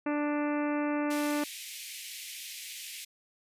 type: harmonic tone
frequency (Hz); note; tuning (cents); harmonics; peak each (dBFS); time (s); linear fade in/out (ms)
294.5; D4; +5; 1 / 2 / 3 / 4 / 5 / 6 / 7 / 8 / 9; -29 / -35 / -39 / -41 / -43 / -45 / -46 / -47 / -48; 0.06-1.44; 5
type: high-pass noise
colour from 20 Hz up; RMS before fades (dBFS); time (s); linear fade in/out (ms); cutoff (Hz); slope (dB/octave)
pink; -42; 1.1-3.05; 10; 2100; 48
effects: resampled to 32000 Hz